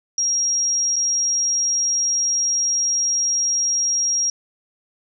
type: tone with dropouts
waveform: sine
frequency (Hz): 5630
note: F8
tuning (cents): +13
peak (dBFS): -17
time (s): 0.18-4.3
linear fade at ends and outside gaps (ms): 2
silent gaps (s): 0.959-0.963
effects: none